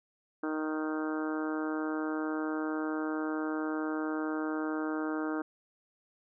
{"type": "harmonic tone", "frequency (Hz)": 155.56, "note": "D#3", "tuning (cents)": 0, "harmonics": [2, 3, 4, 5, 6, 7, 8, 9, 10], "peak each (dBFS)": [-32, -40, -43, -45, -46, -47, -44, -44, -45], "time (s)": [0.43, 5.42], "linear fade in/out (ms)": 5, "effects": []}